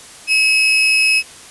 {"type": "tone with amplitude modulation", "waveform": "35% pulse", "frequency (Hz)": 2573, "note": "E7", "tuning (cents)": -43, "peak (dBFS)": -8, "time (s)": [0.27, 1.23], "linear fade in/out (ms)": 50, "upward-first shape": "sine", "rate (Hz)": 289, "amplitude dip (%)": 30, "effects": ["white hiss -38 dBFS RMS until 1.5 s", "resampled to 24000 Hz"]}